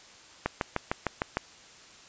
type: click train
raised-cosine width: 0.5 ms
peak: -11 dBFS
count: 7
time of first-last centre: 0.46-1.37 s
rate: 6.59 Hz
effects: white hiss -52 dBFS RMS until 2.08 s + resampled to 16000 Hz